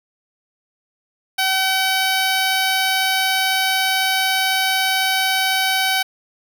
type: tone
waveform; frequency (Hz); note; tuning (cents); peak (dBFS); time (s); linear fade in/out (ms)
10% pulse; 762; G5; -49; -8; 1.38-6.03; 10
effects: none